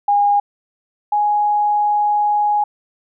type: tone pair in turn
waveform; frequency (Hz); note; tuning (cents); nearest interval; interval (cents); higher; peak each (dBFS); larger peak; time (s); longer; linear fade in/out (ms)
sine; 816 / 832.2; G#5 / G#5; -31 / +3; unison; 34; second; -11 / -13; first; 0.08-0.4 / 1.12-2.64; second; 5
effects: none